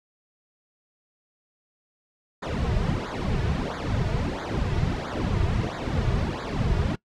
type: noise with flanger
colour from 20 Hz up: brown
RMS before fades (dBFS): -26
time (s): 2.42-6.96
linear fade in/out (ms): 10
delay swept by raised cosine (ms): 0.35 to 3.85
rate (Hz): 1.5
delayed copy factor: -1
effects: noise-tail reverb RT60 0.1 s tail -22 dB re dry + low-pass 5000 Hz 12 dB/octave